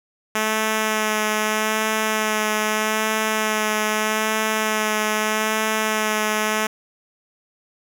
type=tone with vibrato; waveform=5% pulse; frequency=216.2 Hz; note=A3; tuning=30 cents flat; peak=-8 dBFS; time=0.35-6.67 s; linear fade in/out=5 ms; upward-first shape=sine; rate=0.8 Hz; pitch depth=15 cents each way; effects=none